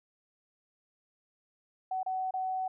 sine tone with dropouts, 751 Hz, F#5, 26 cents sharp, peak -30 dBFS, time 1.91-2.68 s, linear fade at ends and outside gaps 5 ms, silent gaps 2.031-2.062 / 2.309-2.338 s, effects none

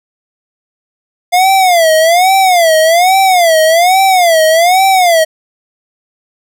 square tone with vibrato, 698.5 Hz, F5, in tune, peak -6 dBFS, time 1.32-5.25 s, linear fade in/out 20 ms, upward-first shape sine, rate 1.2 Hz, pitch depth 180 cents each way, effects none

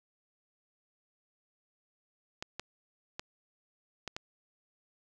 clicks, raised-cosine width 0.2 ms, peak -20 dBFS, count 5, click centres 2.425 / 2.596 / 3.195 / 4.077 / 4.165 s, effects none

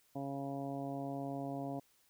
harmonic tone, 138.59 Hz, C#3, in tune, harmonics 1 / 2 / 3 / 4 / 5 / 6 / 7, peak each -45 / -41 / -50 / -47 / -44 / -54 / -55 dBFS, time 0.15-1.8 s, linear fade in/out 10 ms, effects white hiss -71 dBFS RMS until 2.09 s

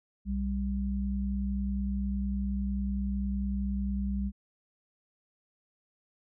sine tone pair together, 62.4 / 198.11 Hz, B1 / G3, +19 / +19 cents, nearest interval octave + minor sixth, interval 2000 cents, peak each -31 / -31 dBFS, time 0.25-4.32 s, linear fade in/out 50 ms, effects none

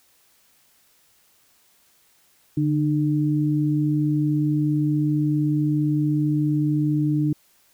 sine tone pair together, 146.83 / 302.3 Hz, D3 / D#4, 0 / -50 cents, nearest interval octave + minor second, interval 1250 cents, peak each -21 dBFS, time 2.57-7.33 s, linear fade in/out 5 ms, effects white hiss -60 dBFS RMS until 7.73 s

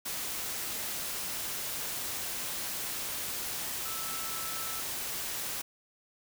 sine tone in noise, 1317 Hz, E6, 2 cents flat, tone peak -43 dBFS, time 3.85-4.81 s, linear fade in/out 10 ms, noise white, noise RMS -36 dBFS, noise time 0.05-5.62 s, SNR -10 dB, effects none

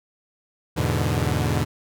sawtooth chord, E dominant seventh, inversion none, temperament equal, 82.41 / 103.83 / 123.47 / 146.83 Hz, E2 / G#2 / B2 / D3, 0 / 0 / 0 / 0 cents, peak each -22 dBFS, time 0.76-1.65 s, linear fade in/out 20 ms, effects none

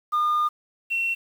sine tone pair in turn, 1214 / 2718 Hz, D#6 / F7, -43 / -48 cents, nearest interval octave + major second, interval 1395 cents, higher second, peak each -17 / -21 dBFS, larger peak first, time 0.12-0.49 / 0.9-1.15 s, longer first, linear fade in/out 20 ms, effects tanh soft clip ceiling -18 dBFS + 8-bit

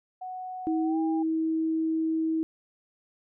sine tone with pitch glide, 740 to 802.3 Hz, F#5 to G5, 0 to +40 cents, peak -34 dBFS, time 0.21-1.23 s, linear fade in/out 10 ms, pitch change +140 cents, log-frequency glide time 0.83-0.98 s
sine tone, 321 Hz, E4, 46 cents flat, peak -24 dBFS, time 0.67-2.43 s, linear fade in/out 0 ms
effects none

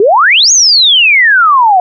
sine exponential two-way sweep, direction up then down, 376.6 to 6710 to 708 Hz, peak -3 dBFS, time 0-1.8 s, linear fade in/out 2 ms, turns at 0.52 s, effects none

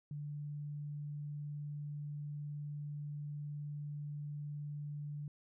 sine tone, 146.83 Hz, D3, in tune, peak -40 dBFS, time 0.11-5.28 s, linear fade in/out 2 ms, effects none

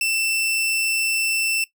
sawtooth tone, 2673 Hz, E7, 23 cents sharp, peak -16 dBFS, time 0.01-1.64 s, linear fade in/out 2 ms, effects noise-tail reverb RT60 0.1 s tail -19 dB re dry

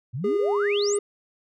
sine exponential sweep, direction up, 110 to 9390 Hz, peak -27 dBFS, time 0.13-0.98 s, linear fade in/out 20 ms
triangle tone, 408 Hz, G#4, 31 cents flat, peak -19 dBFS, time 0.24-0.99 s, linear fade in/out 5 ms
effects none

